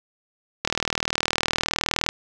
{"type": "click train", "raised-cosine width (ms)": 0.2, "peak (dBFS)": -3, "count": 58, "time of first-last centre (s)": [0.65, 2.089], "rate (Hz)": 39.6, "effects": []}